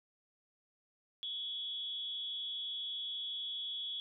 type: tone with amplitude modulation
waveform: sine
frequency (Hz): 3367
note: G#7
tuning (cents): +23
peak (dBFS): -35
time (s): 1.23-4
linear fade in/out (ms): 0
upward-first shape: sine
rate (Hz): 275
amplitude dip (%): 55
effects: none